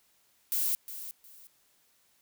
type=noise with echo; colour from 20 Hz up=violet; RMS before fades=-29 dBFS; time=0.52-0.75 s; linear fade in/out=0 ms; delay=360 ms; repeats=2; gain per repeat=-12 dB; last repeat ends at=1.47 s; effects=white hiss -68 dBFS RMS until 2.21 s